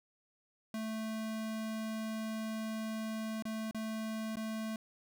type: tone with dropouts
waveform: square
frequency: 220 Hz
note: A3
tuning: in tune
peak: -37 dBFS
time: 0.74-4.76 s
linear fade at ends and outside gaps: 2 ms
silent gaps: 3.424-3.453 / 3.711-3.746 / 4.357-4.369 s
effects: none